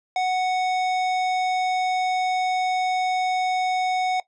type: tone with hard clipping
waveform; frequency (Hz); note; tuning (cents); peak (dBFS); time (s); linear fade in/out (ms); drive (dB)
triangle; 740; F#5; 0; -22; 0.16-4.2; 2; 17
effects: noise-tail reverb RT60 0.1 s tail -18 dB re dry + resampled to 24000 Hz